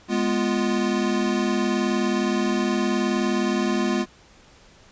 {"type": "chord", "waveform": "square", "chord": "F diminished", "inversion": "first", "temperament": "equal", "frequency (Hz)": [207.7, 246.9, 349.2], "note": ["Ab3", "Cb4", "F4"], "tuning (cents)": [0, 0, 0], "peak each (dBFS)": [-25, -26, -26], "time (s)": [0.08, 4.06], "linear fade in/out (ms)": 50, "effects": ["pink hiss -52 dBFS RMS until 4.91 s", "resampled to 16000 Hz"]}